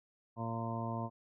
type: harmonic tone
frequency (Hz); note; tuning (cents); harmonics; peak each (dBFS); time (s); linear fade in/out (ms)
114.8; A#2; -26; 1 / 2 / 3 / 4 / 5 / 6 / 8 / 9; -39 / -41 / -48 / -51 / -47 / -44 / -44 / -45; 0.36-1.1; 50
effects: none